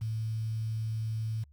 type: tone with quantisation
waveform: sine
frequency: 111 Hz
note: A2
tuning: 16 cents sharp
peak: -30 dBFS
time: 0.01-1.44 s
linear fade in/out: 10 ms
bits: 9
effects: added 72 Hz sine -55 dBFS peak until 1.52 s